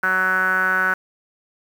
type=tone with low-pass filter; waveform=5% pulse; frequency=186.6 Hz; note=F#3; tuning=15 cents sharp; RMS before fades=-19 dBFS; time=0.03-0.94 s; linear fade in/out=5 ms; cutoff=1500 Hz; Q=9.9; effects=7-bit